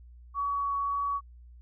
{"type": "tone with vibrato", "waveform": "sine", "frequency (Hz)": 1127, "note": "C#6", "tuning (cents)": 28, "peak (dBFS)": -27, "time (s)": [0.34, 1.21], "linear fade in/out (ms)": 50, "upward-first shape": "triangle", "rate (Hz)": 1.8, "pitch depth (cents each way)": 8, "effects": ["added 60 Hz sine -48 dBFS peak until 1.61 s"]}